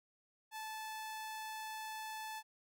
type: tone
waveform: sawtooth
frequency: 872 Hz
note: A5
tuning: 16 cents flat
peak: -39 dBFS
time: 0.51-2.43 s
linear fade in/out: 50 ms
effects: none